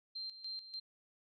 sine tone with tremolo, 4155 Hz, C8, 13 cents flat, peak -40 dBFS, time 0.15-0.8 s, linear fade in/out 10 ms, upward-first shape square, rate 3.4 Hz, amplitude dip 70%, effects none

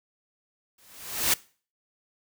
white noise with exponential growth, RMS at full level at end -20 dBFS, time 0.78-1.34 s, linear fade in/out 5 ms, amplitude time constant 120 ms, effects noise-tail reverb RT60 0.4 s tail -21 dB re dry

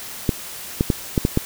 clicks, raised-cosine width 3 ms, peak -3 dBFS, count 6, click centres 0.292 / 0.809 / 0.902 / 1.178 / 1.251 / 1.374 s, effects white hiss -34 dBFS RMS until 1.45 s

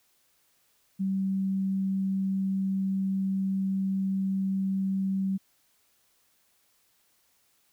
sine tone, 192.5 Hz, G3, 31 cents flat, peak -25 dBFS, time 0.99-5.38 s, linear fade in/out 20 ms, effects white hiss -68 dBFS RMS until 7.72 s

